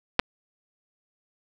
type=clicks; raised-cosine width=0.3 ms; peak=-3 dBFS; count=2; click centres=0.193 / 0.197 s; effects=none